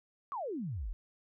sine exponential sweep, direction down, 1192 to 36.71 Hz, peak -35 dBFS, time 0.32-0.93 s, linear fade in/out 0 ms, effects none

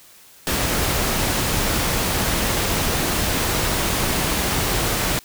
pink noise, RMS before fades -21 dBFS, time 0.47-5.19 s, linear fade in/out 0 ms, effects white hiss -48 dBFS RMS until 5.24 s

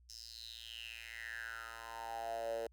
10% pulse tone with high-pass filter sweep, 114.6 Hz, A#2, 29 cents flat, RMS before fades -45 dBFS, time 0.09-2.67 s, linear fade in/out 5 ms, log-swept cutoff 5600 to 490 Hz, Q 7.5, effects added 60 Hz sine -62 dBFS peak until 2.72 s

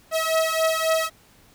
sawtooth beating tone pair, 642 / 645.7 Hz, E5 / E5, -46 / -36 cents, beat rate 3.7 Hz, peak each -19 dBFS, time 0.11-1.1 s, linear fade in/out 50 ms, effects pink hiss -55 dBFS RMS until 1.54 s

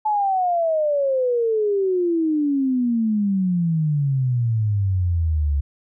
sine exponential sweep, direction down, 867 to 69.3 Hz, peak -17 dBFS, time 0.05-5.61 s, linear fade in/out 10 ms, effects none

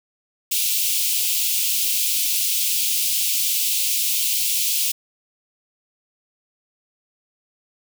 white high-pass noise, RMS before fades -21 dBFS, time 0.51-4.92 s, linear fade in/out 10 ms, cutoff 2500 Hz, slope 48 dB/octave, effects none

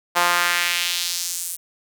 sawtooth tone with high-pass filter sweep, 174.9 Hz, F3, 3 cents sharp, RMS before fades -22 dBFS, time 0.15-1.57 s, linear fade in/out 20 ms, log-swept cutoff 880 to 10000 Hz, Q 1.5, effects none

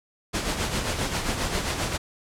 pink noise with tremolo, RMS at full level -25 dBFS, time 0.33-1.98 s, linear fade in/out 20 ms, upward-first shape sine, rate 7.5 Hz, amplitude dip 50%, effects low-pass 9000 Hz 12 dB/octave

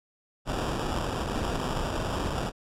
pink noise with sample-and-hold, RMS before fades -30 dBFS, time 0.45-2.52 s, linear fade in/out 50 ms, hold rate 2100 Hz, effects low-pass 9000 Hz 12 dB/octave

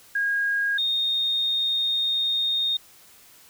sine tone pair in turn, 1633 / 3689 Hz, G#6 / A#7, -30 / -19 cents, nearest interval octave + major second, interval 1411 cents, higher second, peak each -21 / -21 dBFS, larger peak neither, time 0.15-0.78 / 0.78-2.77 s, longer second, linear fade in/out 5 ms, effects white hiss -52 dBFS RMS until 3.49 s

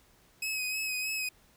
sawtooth tone with vibrato, 2542 Hz, D#7, 36 cents sharp, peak -28 dBFS, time 0.42-1.29 s, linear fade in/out 5 ms, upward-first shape sine, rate 3.2 Hz, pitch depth 31 cents each way, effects pink hiss -63 dBFS RMS until 1.56 s

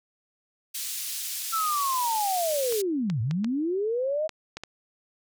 white band-pass noise, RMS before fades -33 dBFS, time 0.74-2.82 s, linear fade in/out 10 ms, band 3300 to 15000 Hz, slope 12 dB/octave
sine linear two-way sweep, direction down then up, 1348 to 103.2 to 642 Hz, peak -24 dBFS, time 1.52-4.28 s, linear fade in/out 20 ms, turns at 3.21 s
clicks, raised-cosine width 0.2 ms, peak -19 dBFS, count 7, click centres 2.724 / 3.1 / 3.311 / 3.445 / 4.293 / 4.57 / 4.636 s
effects none

